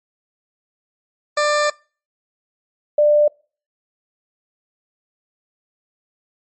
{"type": "tone pair in turn", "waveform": ["20% pulse", "sine"], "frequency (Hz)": [594, 594], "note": ["D5", "D5"], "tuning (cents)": [20, 20], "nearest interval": "unison", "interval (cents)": 0, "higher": "neither", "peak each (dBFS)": -10, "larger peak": "neither", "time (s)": [[1.37, 1.7], [2.98, 3.28]], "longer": "first", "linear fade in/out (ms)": 5, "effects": ["noise-tail reverb RT60 0.4 s tail -26 dB re dry", "MP3 32 kbps"]}